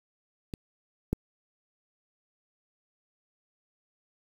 clicks, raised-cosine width 3 ms, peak -23 / -13 dBFS, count 2, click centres 0.538 / 1.13 s, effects 7-bit

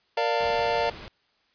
square chord, Bb major seventh, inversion none, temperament equal with one note detuned, 466.2 / 587.3 / 698.5 / 901.1 Hz, Bb4 / D5 / F5 / A5, 0 / 0 / 0 / +41 cents, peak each -29 dBFS, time 0.17-0.9 s, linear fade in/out 5 ms
pink noise, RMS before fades -41 dBFS, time 0.4-1.08 s, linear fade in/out 0 ms
effects white hiss -67 dBFS RMS until 1.54 s + resampled to 11025 Hz

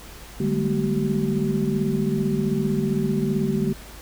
sine tone cluster, 149.1 / 192.2 / 207.7 / 230.3 / 382.1 Hz, D3 / G3 / G#3 / A#3 / G4, +27 / -34 / 0 / -21 / -44 cents, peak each -26 / -28 / -25 / -27 / -27 dBFS, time 0.4-3.73 s, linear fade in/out 5 ms, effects added 52 Hz sine -43 dBFS peak until 4.01 s + pink hiss -43 dBFS RMS until 4.01 s

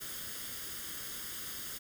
white noise with comb filter, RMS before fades -42 dBFS, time 0-1.79 s, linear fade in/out 20 ms, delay 0.6 ms, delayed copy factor +0.65, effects none

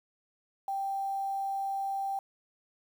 sine tone with quantisation, 784 Hz, G5, in tune, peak -30 dBFS, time 0.68-2.19 s, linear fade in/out 2 ms, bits 9, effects none

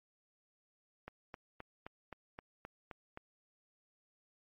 click train, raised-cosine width 0.5 ms, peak -30 dBFS, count 9, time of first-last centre 1.08-3.174 s, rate 3.82 Hz, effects MP3 32 kbps

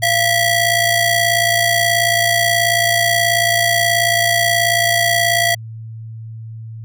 sawtooth ring-modulated tone, 1318.5 Hz, E6, in tune, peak -6 dBFS, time 0.02-5.55 s, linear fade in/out 10 ms, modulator 630 Hz, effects added 112 Hz sine -28 dBFS peak until 6.84 s

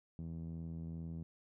5% pulse tone with low-pass filter, 82.41 Hz, E2, in tune, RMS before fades -44 dBFS, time 0.19-1.23 s, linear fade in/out 0 ms, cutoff 170 Hz, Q 2, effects none

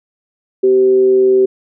sine tone with frequency modulation, 384.4 Hz, G4, 34 cents flat, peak -7 dBFS, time 0.63-1.46 s, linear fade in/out 10 ms, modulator 131 Hz, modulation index 0.26, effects none

